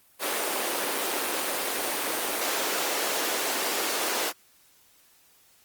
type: high-pass noise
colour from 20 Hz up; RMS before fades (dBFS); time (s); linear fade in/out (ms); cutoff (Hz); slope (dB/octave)
pink; -28; 0.19-4.33; 50; 330; 24
effects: white hiss -60 dBFS RMS until 5.64 s + Opus 32 kbps